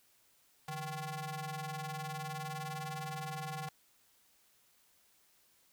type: ring-modulated tone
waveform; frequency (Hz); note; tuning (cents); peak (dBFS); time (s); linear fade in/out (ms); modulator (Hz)
sawtooth; 313.2; D#4; +11; -32; 0.68-3.69; 5; 460
effects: white hiss -69 dBFS RMS until 5.72 s